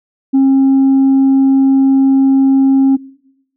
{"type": "tone", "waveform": "sine", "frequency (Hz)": 269.4, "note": "C#4", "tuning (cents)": -49, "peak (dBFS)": -4, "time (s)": [0.33, 2.97], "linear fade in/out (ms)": 20, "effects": ["noise-tail reverb RT60 0.9 s tail -24 dB re dry", "tanh soft clip ceiling -5 dBFS"]}